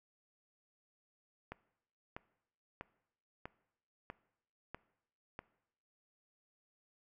click train, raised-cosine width 0.5 ms, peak -28 dBFS, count 7, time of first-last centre 1.52-5.391 s, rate 1.55 Hz, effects noise-tail reverb RT60 0.8 s tail -20 dB re dry

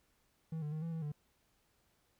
triangle tone with pitch steps, 160.9 / 149.3 / 155.9 / 165.9 / 162.3 / 148 Hz, E3 / D3 / D#3 / E3 / E3 / D3, -42 / +29 / +4 / +11 / -27 / +14 cents, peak -35 dBFS, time 0.52-1.12 s, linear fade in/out 5 ms, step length 100 ms, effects pink hiss -75 dBFS RMS until 2.19 s

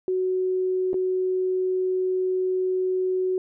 sine tone with dropouts, 371.2 Hz, F#4, 6 cents sharp, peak -21 dBFS, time 0.08-3.38 s, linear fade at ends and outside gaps 1 ms, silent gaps 0.932-0.942 s, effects none

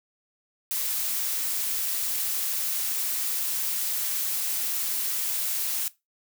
blue noise, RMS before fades -28 dBFS, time 0.71-5.88 s, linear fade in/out 0 ms, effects noise-tail reverb RT60 0.2 s tail -18 dB re dry

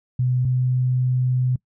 sine tone pair in turn, 126 / 126.88 Hz, B2 / B2, +35 / +47 cents, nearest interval unison, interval 12 cents, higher second, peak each -17 dBFS, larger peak neither, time 0.19-0.45 / 0.45-1.56 s, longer second, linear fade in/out 5 ms, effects noise-tail reverb RT60 0.1 s tail -23 dB re dry

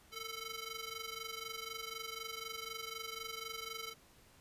10% pulse ring-modulated tone, 880 Hz, A5, in tune, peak -31 dBFS, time 0.11-3.95 s, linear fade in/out 50 ms, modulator 428 Hz, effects pink hiss -64 dBFS RMS until 4.4 s + resampled to 32000 Hz

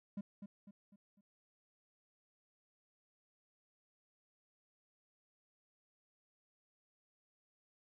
triangle tone with echo, 201.5 Hz, G3, 48 cents sharp, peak -37 dBFS, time 0.17-0.21 s, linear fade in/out 5 ms, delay 250 ms, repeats 4, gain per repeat -7 dB, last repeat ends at 1.21 s, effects none

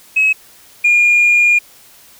sine tone pair in turn, 2564 / 2421 Hz, E7 / D#7, -49 / -48 cents, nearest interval minor second, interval 99 cents, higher first, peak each -8 / -6 dBFS, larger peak second, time 0.16-0.33 / 0.84-1.59 s, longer second, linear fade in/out 10 ms, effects tanh soft clip ceiling -5 dBFS + white hiss -44 dBFS RMS until 2.19 s

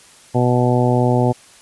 harmonic tone, 123.47 Hz, B2, in tune, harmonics 1 / 2 / 3 / 4 / 5 / 6 / 7, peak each -16 / -19 / -21 / -22 / -23 / -24 / -24 dBFS, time 0.34-1.33 s, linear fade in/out 20 ms, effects white hiss -46 dBFS RMS until 1.61 s + resampled to 24000 Hz

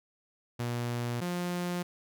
sawtooth tone pair in turn, 120 / 176.83 Hz, B2 / F3, -49 / +22 cents, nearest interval perfect fifth, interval 671 cents, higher second, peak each -27 dBFS, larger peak neither, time 0.59-1.21 / 1.21-1.83 s, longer neither, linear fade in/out 10 ms, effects none

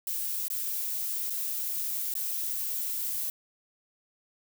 violet noise with dropouts, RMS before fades -32 dBFS, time 0.07-3.3 s, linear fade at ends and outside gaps 2 ms, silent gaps 0.482-0.501 / 1.299-1.304 / 2.14-2.152 s, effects none

